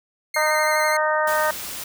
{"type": "tone with vibrato", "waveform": "sawtooth", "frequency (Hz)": 2104, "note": "C7", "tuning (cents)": 9, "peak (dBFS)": -21, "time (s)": [0.34, 0.97], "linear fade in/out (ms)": 5, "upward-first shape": "square", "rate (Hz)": 12, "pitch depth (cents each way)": 19}
{"type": "harmonic tone", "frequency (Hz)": 307.8, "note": "D#4", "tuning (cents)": -19, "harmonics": [2, 3, 4, 5, 6], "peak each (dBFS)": [-22, -24, -25, -26, -27], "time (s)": [0.36, 1.51], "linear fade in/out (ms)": 5}
{"type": "noise", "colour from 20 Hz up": "white", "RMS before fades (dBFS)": -32, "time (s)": [1.27, 1.84], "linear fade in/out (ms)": 5}
{"effects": []}